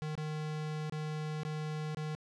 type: tone with dropouts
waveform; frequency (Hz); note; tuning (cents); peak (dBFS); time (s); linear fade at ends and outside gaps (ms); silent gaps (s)
square; 153.7; D#3; -21; -36; 0.02-2.15; 0; 0.153-0.177 / 0.897-0.923 / 1.433-1.45 / 1.947-1.971
effects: low-pass 6000 Hz 12 dB/octave + 13-bit